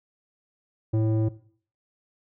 square tone with low-pass filter, 110 Hz, A2, in tune, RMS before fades -23 dBFS, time 0.93-1.29 s, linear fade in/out 10 ms, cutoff 430 Hz, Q 1.5, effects noise-tail reverb RT60 0.5 s tail -17 dB re dry

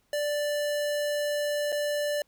square tone with dropouts, 587.3 Hz, D5, in tune, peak -27 dBFS, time 0.13-2.22 s, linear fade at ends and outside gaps 2 ms, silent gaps 1.721-1.725 s, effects pink hiss -70 dBFS RMS until 2.27 s

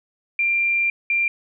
sine tone bursts at uneven times, 2378 Hz, D7, 21 cents sharp, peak -17 dBFS, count 2, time 0.39-0.9 / 1.1-1.28 s, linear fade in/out 2 ms, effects none

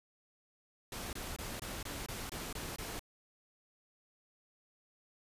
pink noise bursts, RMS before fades -42 dBFS, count 9, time 0.92-2.994 s, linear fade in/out 2 ms, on 210 ms, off 23 ms, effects resampled to 32000 Hz

